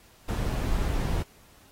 brown noise, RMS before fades -27 dBFS, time 0.28-1.23 s, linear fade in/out 10 ms, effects pink hiss -57 dBFS RMS until 1.71 s + AAC 48 kbps

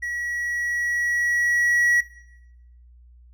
triangle tone with level ramp, 1924 Hz, B6, 46 cents flat, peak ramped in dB -24 to -13 dBFS, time 0.02-2.01 s, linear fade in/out 10 ms, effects noise-tail reverb RT60 0.9 s tail -18 dB re dry + added 60 Hz sine -47 dBFS peak until 3.33 s

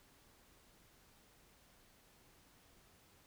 silence, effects pink hiss -67 dBFS RMS until 3.26 s

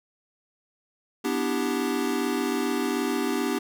square chord, E minor seventh, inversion second, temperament equal, 246.9 / 293.7 / 329.6 / 392 Hz, B3 / D4 / E4 / G4, 0 / 0 / 0 / 0 cents, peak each -30 / -30 / -34 / -30 dBFS, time 1.24-3.59 s, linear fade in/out 10 ms, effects none

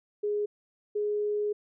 sine tone pair in turn, 415.3 / 416.9 Hz, G#4 / G#4, 0 / +7 cents, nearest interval unison, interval 7 cents, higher second, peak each -26 dBFS, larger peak neither, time 0.23-0.46 / 0.95-1.53 s, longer second, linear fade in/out 10 ms, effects none

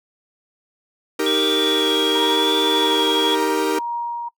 45% pulse chord, Eb major, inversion none, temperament equal, 311.1 / 392 / 466.2 Hz, Eb4 / G4 / Bb4, 0 / 0 / 0 cents, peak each -23 dBFS, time 1.19-3.79 s, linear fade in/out 5 ms
sine tone with vibrato, 3380 Hz, G#7, 30 cents sharp, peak -19 dBFS, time 1.26-3.35 s, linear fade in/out 5 ms, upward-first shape sine, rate 0.93 Hz, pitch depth 32 cents each way
sine tone with tremolo, 945 Hz, A#5, 23 cents sharp, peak -21 dBFS, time 2.15-4.29 s, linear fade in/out 10 ms, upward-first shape triangle, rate 1.8 Hz, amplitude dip 35%
effects noise-tail reverb RT60 0.1 s tail -23 dB re dry

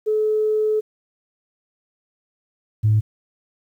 sine tone pair in turn, 430 / 107.5 Hz, A4 / A2, -40 / -40 cents, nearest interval 2 octaves, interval 2400 cents, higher first, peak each -16 / -12 dBFS, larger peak second, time 0.06-0.81 / 2.83-3.01 s, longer first, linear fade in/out 20 ms, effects tanh soft clip ceiling -9 dBFS + 9-bit

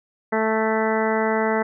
harmonic tone, 220 Hz, A3, in tune, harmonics 1 / 2 / 3 / 4 / 5 / 6 / 7 / 8 / 9, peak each -25 / -23 / -26 / -26 / -33 / -31 / -32 / -33 / -30 dBFS, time 0.32-1.63 s, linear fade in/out 10 ms, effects none

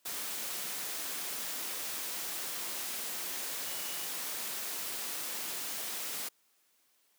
sine tone in noise, 2920 Hz, F#7, 24 cents flat, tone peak -49 dBFS, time 3.66-4.05 s, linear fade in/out 10 ms, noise white, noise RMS -38 dBFS, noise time 0.05-6.29 s, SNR -14 dB, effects white hiss -71 dBFS RMS until 7.18 s + high-pass 200 Hz 12 dB/octave

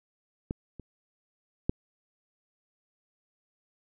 clicks, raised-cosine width 3 ms, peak -18 / -29 / -12 dBFS, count 3, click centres 0.509 / 0.797 / 1.695 s, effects none

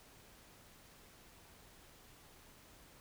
silence, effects pink hiss -61 dBFS RMS until 3 s

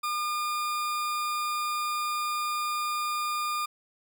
40% pulse tone, 1210 Hz, D#6, 49 cents flat, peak -27 dBFS, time 0.03-3.66 s, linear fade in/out 10 ms, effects none

